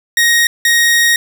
sawtooth tone pair in turn, 1874 / 1874 Hz, A#6 / A#6, +9 / +9 cents, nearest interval unison, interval 0 cents, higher neither, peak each -5 dBFS, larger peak neither, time 0.17-0.47 / 0.65-1.16 s, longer second, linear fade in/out 2 ms, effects none

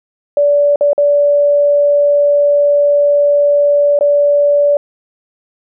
sine tone with dropouts, 578 Hz, D5, 28 cents flat, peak -7 dBFS, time 0.37-4.77 s, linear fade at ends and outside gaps 2 ms, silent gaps 0.759-0.809 / 0.932-0.979 / 3.99-4.009 s, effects none

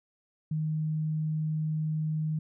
sine tone, 155.56 Hz, D#3, in tune, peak -27 dBFS, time 0.51-2.39 s, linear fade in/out 5 ms, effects none

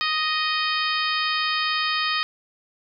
harmonic tone with a mistuned harmonic, 622.3 Hz, D#5, in tune, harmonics 2 / 3 / 4 / 5 / 6 / 7 / 8, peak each -26 / -28 / -29 / -30 / -31 / -31 / -32 dBFS, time 0.01-2.23 s, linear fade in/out 0 ms, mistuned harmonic 7, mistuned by +26 cents, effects none

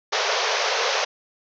pink band-pass noise, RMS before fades -23 dBFS, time 0.12-1.05 s, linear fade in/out 10 ms, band 420 to 6300 Hz, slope 96 dB/octave, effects none

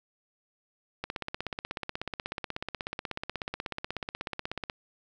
click train, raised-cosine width 0.3 ms, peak -17 dBFS, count 61, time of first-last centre 1.04-4.699 s, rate 16.4 Hz, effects none

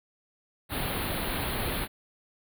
pink band-stop noise, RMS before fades -31 dBFS, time 0.69-1.88 s, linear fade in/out 50 ms, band 4400 to 9400 Hz, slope 96 dB/octave, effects none

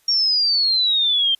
sine exponential sweep, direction down, 5588 to 3136 Hz, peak -15 dBFS, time 0.08-1.35 s, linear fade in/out 5 ms, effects white hiss -60 dBFS RMS until 1.39 s + resampled to 32000 Hz

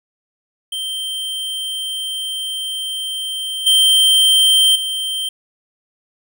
square tone with level steps, 3136 Hz, G7, in tune, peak -22 / -10 / -20 dBFS, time 0.72-5.29 s, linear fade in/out 5 ms, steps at 3.66 / 4.75 s, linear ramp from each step 10 ms, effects none

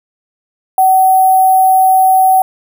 sine tone with sample-and-hold, 756 Hz, F#5, 37 cents sharp, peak -5 dBFS, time 0.78-2.42 s, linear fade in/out 2 ms, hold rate 11025 Hz, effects none

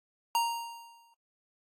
square tone with exponential decay, 932.3 Hz, A#5, in tune, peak -24 dBFS, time 0.35-1.14 s, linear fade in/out 1 ms, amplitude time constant 170 ms, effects AAC 48 kbps

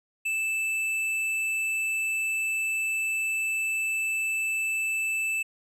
sine tone with hard clipping, 2637 Hz, E7, in tune, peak -27 dBFS, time 0.25-5.43 s, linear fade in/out 10 ms, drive 8 dB, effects none

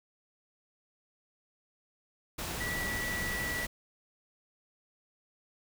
sine tone in noise, 1949 Hz, B6, 23 cents flat, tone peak -34 dBFS, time 2.6-3.66 s, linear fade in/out 10 ms, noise pink, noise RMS -37 dBFS, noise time 2.38-3.67 s, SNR 0 dB, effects none

